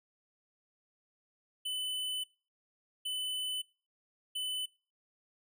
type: tone bursts at uneven times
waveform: square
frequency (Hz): 3011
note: F#7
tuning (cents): +30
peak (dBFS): -34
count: 3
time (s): 1.65-2.24 / 3.05-3.62 / 4.35-4.66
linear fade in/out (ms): 10
effects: noise-tail reverb RT60 0.4 s tail -23 dB re dry